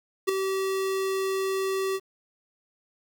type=tone with ADSR envelope; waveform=square; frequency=384.4 Hz; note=G4; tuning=34 cents flat; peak=-18 dBFS; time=0.27-2 s; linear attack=21 ms; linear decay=5 ms; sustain=-8 dB; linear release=48 ms; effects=9-bit